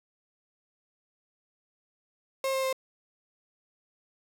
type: tone with pitch steps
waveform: 35% pulse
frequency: 535 / 530.4 / 525.8 Hz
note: C5 / C5 / C5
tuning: +38 / +23 / +8 cents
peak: -25 dBFS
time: 2.44-2.728 s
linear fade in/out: 2 ms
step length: 96 ms
effects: 10-bit

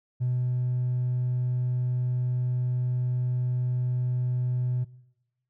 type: tone with hard clipping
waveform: sine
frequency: 124.7 Hz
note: B2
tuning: 17 cents sharp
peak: -24 dBFS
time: 0.2-4.85 s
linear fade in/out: 20 ms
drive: 1 dB
effects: noise-tail reverb RT60 1.0 s tail -22 dB re dry

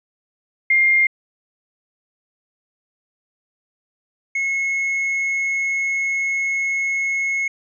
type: tone pair in turn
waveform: sine / triangle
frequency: 2116 / 2178 Hz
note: C7 / C#7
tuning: +19 / -31 cents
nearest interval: unison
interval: 50 cents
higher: second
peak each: -12 / -17 dBFS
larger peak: first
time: 0.7-1.07 / 4.35-7.48 s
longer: second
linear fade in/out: 5 ms
effects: resampled to 16000 Hz

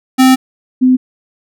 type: tone pair in turn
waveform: square / sine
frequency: 260 / 255.5 Hz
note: C4 / C4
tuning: -11 / -41 cents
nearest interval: unison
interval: 30 cents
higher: first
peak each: -5 dBFS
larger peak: neither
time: 0.18-0.36 / 0.81-0.97 s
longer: first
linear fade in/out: 20 ms
effects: none

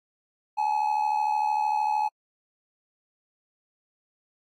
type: tone with amplitude modulation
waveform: triangle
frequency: 851 Hz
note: G#5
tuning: 42 cents sharp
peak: -17 dBFS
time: 0.57-2.09 s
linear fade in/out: 20 ms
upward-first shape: sine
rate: 73.2 Hz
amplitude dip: 70%
effects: tanh soft clip ceiling -13 dBFS + AAC 48 kbps

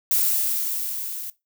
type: noise with level ramp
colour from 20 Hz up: violet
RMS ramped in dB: -19 to -33 dBFS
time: 0.11-1.3 s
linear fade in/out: 2 ms
effects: noise-tail reverb RT60 0.2 s tail -19 dB re dry

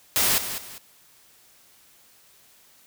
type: noise with echo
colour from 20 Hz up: white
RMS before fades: -21 dBFS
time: 0.16-0.38 s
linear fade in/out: 0 ms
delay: 200 ms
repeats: 2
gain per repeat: -10 dB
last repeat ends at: 0.78 s
effects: white hiss -56 dBFS RMS until 2.86 s

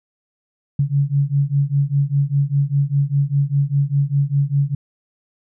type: beating tone pair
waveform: sine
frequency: 138.59 / 143.59 Hz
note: C#3 / D3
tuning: 0 / -39 cents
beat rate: 5 Hz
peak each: -18 dBFS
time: 0.79-4.75 s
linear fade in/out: 5 ms
effects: none

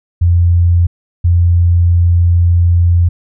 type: tone pair in turn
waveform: sine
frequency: 86.6 / 86.6 Hz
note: F2 / F2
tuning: -14 / -14 cents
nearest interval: unison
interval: 0 cents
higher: neither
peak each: -6 dBFS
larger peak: neither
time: 0.21-0.87 / 1.24-3.09 s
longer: second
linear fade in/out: 10 ms
effects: none

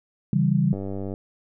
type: chord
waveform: sine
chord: C# diminished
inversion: none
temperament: equal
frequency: 138.59 / 164.81 / 196 Hz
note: C#3 / E3 / G3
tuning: 0 / 0 / 0 cents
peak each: -22 dBFS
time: 0.33-0.74 s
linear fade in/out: 2 ms
type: click train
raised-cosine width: 2 ms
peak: -19 dBFS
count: 41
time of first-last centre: 0.73-1.139 s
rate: 97.8 Hz
effects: none

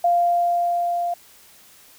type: tone with level ramp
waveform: sine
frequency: 696 Hz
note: F5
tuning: 6 cents flat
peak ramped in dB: -14 to -21 dBFS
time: 0.04-1.14 s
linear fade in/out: 5 ms
effects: white hiss -50 dBFS RMS until 1.98 s

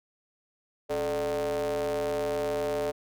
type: ring-modulated tone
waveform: square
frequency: 79.7 Hz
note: D#2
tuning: 42 cents sharp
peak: -25 dBFS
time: 0.89-2.92 s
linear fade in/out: 20 ms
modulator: 514 Hz
effects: none

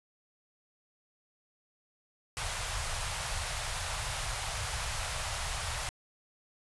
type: band-stop noise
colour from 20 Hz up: pink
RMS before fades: -35 dBFS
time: 2.37-5.89 s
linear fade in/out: 0 ms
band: 120 to 630 Hz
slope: 24 dB/octave
effects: resampled to 24000 Hz

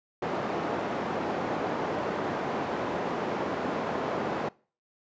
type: band-pass noise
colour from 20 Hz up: white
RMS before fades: -31 dBFS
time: 0.22-4.49 s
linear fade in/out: 5 ms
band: 180 to 770 Hz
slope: 12 dB/octave
effects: noise-tail reverb RT60 0.4 s tail -23 dB re dry + resampled to 16000 Hz

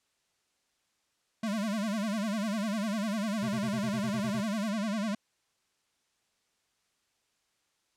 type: tone with vibrato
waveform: square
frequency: 211.3 Hz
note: G#3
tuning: 30 cents sharp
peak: -30 dBFS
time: 1.43-5.15 s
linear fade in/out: 5 ms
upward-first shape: sine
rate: 10 Hz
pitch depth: 140 cents each way
type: noise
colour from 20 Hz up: blue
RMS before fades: -47 dBFS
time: 1.46-4.7 s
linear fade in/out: 5 ms
type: tone bursts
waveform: square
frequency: 127.6 Hz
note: C3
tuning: 43 cents flat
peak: -37 dBFS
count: 10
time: 3.42-4.409 s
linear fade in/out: 10 ms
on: 71 ms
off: 31 ms
effects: white hiss -75 dBFS RMS until 7.96 s + low-pass 8000 Hz 12 dB/octave

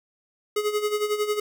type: tone with tremolo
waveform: square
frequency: 420 Hz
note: G#4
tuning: 19 cents sharp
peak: -21 dBFS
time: 0.56-1.4 s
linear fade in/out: 5 ms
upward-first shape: sine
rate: 11 Hz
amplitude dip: 70%
effects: none

